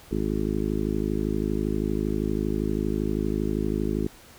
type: harmonic tone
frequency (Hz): 52.6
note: G#1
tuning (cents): +23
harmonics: 1 / 2 / 3 / 4 / 5 / 6 / 7 / 8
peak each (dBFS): -31 / -35 / -33 / -30 / -32 / -31 / -31 / -35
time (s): 0.11-4.07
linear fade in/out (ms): 5
effects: pink hiss -50 dBFS RMS until 4.38 s